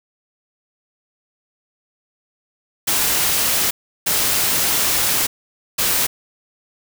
white noise bursts at uneven times, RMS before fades -18 dBFS, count 3, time 2.87-3.71 / 4.06-5.27 / 5.78-6.07 s, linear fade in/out 10 ms, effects none

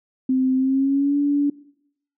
sine tone with pitch glide, 260 to 286.8 Hz, C4 to D4, -11 to -41 cents, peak -16 dBFS, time 0.29-1.5 s, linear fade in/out 5 ms, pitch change +170 cents, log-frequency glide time 0.56-1.17 s, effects noise-tail reverb RT60 0.7 s tail -20 dB re dry

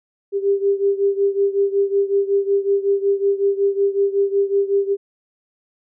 sine beating tone pair, 396.1 / 401.5 Hz, G4 / G4, +18 / +41 cents, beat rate 5.4 Hz, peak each -17 / -20 dBFS, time 0.32-4.97 s, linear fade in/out 50 ms, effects none

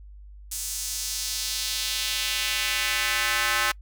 square tone with high-pass filter sweep, 117.5 Hz, A#2, 14 cents sharp, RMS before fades -27 dBFS, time 0.51-3.72 s, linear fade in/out 10 ms, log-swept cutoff 7600 to 1400 Hz, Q 1.4, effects noise-tail reverb RT60 0.1 s tail -26 dB re dry + added 50 Hz sine -42 dBFS peak until 3.81 s

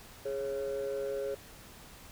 sine tone pair together, 415.3 / 548.1 Hz, G#4 / C#5, 0 / -20 cents, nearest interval perfect fourth, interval 480 cents, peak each -33 / -33 dBFS, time 0.25-1.35 s, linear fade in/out 10 ms, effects tanh soft clip ceiling -29 dBFS + pink hiss -52 dBFS RMS until 2.11 s

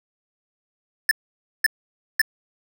square tone bursts, 1760 Hz, A6, in tune, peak -14 dBFS, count 3, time 1.09-2.216 s, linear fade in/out 2 ms, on 22 ms, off 530 ms, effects none

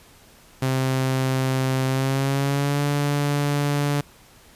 sawtooth tone with pitch glide, 131.5 to 144.23 Hz, C3 to D3, +9 to -31 cents, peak -16 dBFS, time 0.62-4.01 s, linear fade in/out 5 ms, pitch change +160 cents, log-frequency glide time 1.86-2.82 s, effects pink hiss -51 dBFS RMS until 4.55 s + resampled to 32000 Hz

